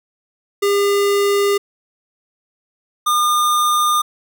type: tone pair in turn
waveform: square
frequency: 403.2 / 1211 Hz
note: G4 / D#6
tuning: +49 / -47 cents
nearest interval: octave + perfect fifth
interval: 1904 cents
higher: second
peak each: -14 dBFS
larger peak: neither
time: 0.62-1.58 / 3.06-4.02 s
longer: neither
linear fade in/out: 10 ms
effects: none